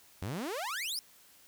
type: exponential sweep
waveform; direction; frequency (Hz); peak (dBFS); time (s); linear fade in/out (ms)
sawtooth; up; 82.41 to 5480; -31; 0.22-0.99; 0
effects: white hiss -60 dBFS RMS until 1.47 s